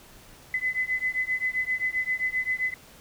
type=beating tone pair; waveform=sine; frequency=2016 / 2023.6 Hz; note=B6 / B6; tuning=+35 / +42 cents; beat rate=7.6 Hz; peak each=-28 dBFS; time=0.54-2.74 s; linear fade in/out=2 ms; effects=pink hiss -51 dBFS RMS until 3 s